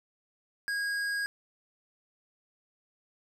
sine tone with hard clipping, 1638 Hz, G#6, 24 cents flat, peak -31 dBFS, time 0.68-1.26 s, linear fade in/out 0 ms, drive 11 dB, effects none

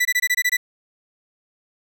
40% pulse tone bursts, 1975.5 Hz, B6, in tune, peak -15 dBFS, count 8, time 0-0.57 s, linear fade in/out 10 ms, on 52 ms, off 22 ms, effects none

